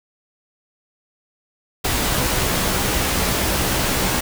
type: noise with comb filter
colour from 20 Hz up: pink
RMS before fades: -20 dBFS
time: 1.84-4.21 s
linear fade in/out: 10 ms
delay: 16 ms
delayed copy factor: +0.5
effects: none